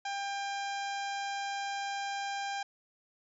harmonic tone with a mistuned harmonic, 797 Hz, G5, 28 cents sharp, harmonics 1 / 2 / 3 / 4 / 5 / 6 / 7 / 8 / 9, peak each -35 / -41 / -45 / -47 / -49 / -51 / -52 / -53 / -54 dBFS, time 0.05-2.63 s, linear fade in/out 5 ms, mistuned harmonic 6, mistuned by +58 cents, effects none

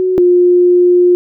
sine tone pair in turn, 370 / 355.9 Hz, F#4 / F4, 0 / +33 cents, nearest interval minor second, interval 67 cents, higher first, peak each -10 / -5 dBFS, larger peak second, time 0-0.18 / 0.18-1.15 s, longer second, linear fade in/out 0 ms, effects none

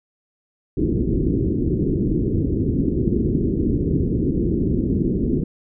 white low-pass noise, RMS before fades -20 dBFS, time 0.77-5.44 s, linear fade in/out 5 ms, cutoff 380 Hz, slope 48 dB/octave, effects none

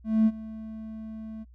triangle tone with ADSR envelope, 220 Hz, A3, in tune, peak -13 dBFS, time 0.04-1.45 s, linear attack 220 ms, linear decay 49 ms, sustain -21 dB, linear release 29 ms, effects tanh soft clip ceiling -13 dBFS + added 60 Hz sine -49 dBFS peak until 1.54 s

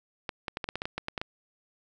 clicks, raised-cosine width 0.3 ms, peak -16 dBFS, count 12, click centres 0.292 / 0.482 / 0.571 / 0.642 / 0.689 / 0.756 / 0.819 / 0.855 / 0.98 / 1.084 / 1.178 / 1.215 s, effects none

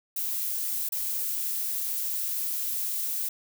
violet noise with dropouts, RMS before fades -30 dBFS, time 0.16-3.29 s, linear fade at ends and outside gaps 5 ms, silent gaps 0.89-0.921 s, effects none

